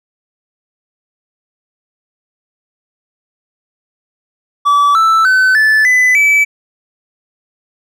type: tone with pitch steps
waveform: triangle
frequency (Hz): 1151 / 1322.2 / 1518.8 / 1744.6 / 2004 / 2302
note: D6 / E6 / F#6 / A6 / B6 / D7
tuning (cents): -35 / +5 / +45 / -15 / +25 / -35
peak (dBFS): -5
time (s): 4.65-6.45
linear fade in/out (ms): 20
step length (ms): 300
effects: none